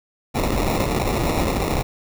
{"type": "noise with sample-and-hold", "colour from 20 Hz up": "pink", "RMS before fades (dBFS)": -21, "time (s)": [0.34, 1.83], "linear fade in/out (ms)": 20, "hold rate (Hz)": 1575, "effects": []}